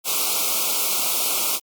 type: band-stop noise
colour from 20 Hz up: white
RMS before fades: -22 dBFS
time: 0.04-1.6 s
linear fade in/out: 50 ms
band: 1400 to 2200 Hz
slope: 96 dB/octave
effects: high-pass 300 Hz 12 dB/octave + Opus 48 kbps